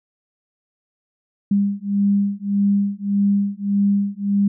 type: beating tone pair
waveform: sine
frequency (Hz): 200 / 201.7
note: G3 / G3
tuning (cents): +35 / +50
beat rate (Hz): 1.7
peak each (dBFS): -19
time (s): 1.51-4.48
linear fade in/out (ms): 5
effects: none